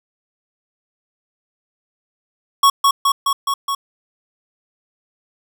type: tone with echo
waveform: square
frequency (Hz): 1108.7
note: C#6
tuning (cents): 0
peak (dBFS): -9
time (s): 2.63-2.7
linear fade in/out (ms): 5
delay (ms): 210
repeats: 5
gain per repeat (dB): -2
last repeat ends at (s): 3.75
effects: none